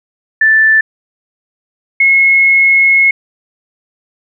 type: tone pair in turn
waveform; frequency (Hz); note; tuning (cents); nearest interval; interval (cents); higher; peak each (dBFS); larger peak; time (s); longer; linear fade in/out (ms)
sine; 1762 / 2173; A6 / C#7; +2 / -35; major third; 363; second; -5; neither; 0.41-0.81 / 2-3.11; second; 5
effects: none